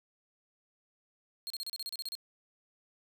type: tone bursts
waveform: 40% pulse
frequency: 4248 Hz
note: C8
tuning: 25 cents sharp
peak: -35 dBFS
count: 11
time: 1.47-2.152 s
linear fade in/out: 0 ms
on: 32 ms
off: 33 ms
effects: none